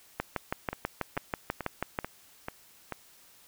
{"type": "two click trains", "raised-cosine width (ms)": 0.5, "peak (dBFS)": [-19, -14], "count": [6, 12], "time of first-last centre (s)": [[0.73, 2.923], [0.2, 1.989]], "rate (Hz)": [2.28, 6.15], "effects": ["white hiss -58 dBFS RMS until 3.47 s"]}